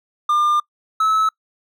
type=tone pair in turn; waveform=triangle; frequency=1200 / 1299 Hz; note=D6 / E6; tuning=+37 / -26 cents; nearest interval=minor second; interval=137 cents; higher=second; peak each=-12 dBFS; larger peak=neither; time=0.29-0.6 / 1-1.29 s; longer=first; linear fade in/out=5 ms; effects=noise-tail reverb RT60 0.1 s tail -25 dB re dry